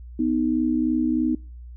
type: tone pair together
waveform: sine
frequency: 247.7 / 310.9 Hz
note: B3 / D#4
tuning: +5 / -1 cents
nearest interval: major third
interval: 394 cents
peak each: -22 dBFS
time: 0.19-1.35 s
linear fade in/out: 5 ms
effects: noise-tail reverb RT60 0.4 s tail -26 dB re dry + added 60 Hz sine -37 dBFS peak until 1.76 s